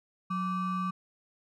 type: ring-modulated tone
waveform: triangle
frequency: 674 Hz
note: E5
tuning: 38 cents sharp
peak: -24 dBFS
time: 0.3-0.91 s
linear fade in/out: 10 ms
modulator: 491 Hz
effects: none